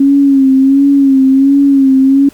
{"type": "tone with vibrato", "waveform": "sine", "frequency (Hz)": 272.7, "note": "C#4", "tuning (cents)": -28, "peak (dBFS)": -4, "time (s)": [0, 2.29], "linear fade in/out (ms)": 5, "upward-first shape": "sine", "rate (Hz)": 1.4, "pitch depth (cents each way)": 50, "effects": ["pink hiss -42 dBFS RMS until 2.33 s"]}